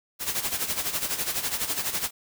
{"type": "noise with tremolo", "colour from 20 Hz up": "white", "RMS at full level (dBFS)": -26, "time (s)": [0.19, 2.11], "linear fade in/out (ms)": 50, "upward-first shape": "sine", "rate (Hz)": 12, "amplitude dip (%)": 70, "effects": []}